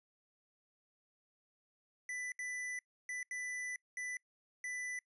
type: tone bursts at uneven times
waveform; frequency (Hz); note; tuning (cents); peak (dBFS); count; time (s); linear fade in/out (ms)
square; 1990; B6; +13; -40; 6; 2.09-2.32 / 2.39-2.79 / 3.09-3.23 / 3.31-3.76 / 3.97-4.17 / 4.64-4.99; 2
effects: noise-tail reverb RT60 0.1 s tail -24 dB re dry + resampled to 24000 Hz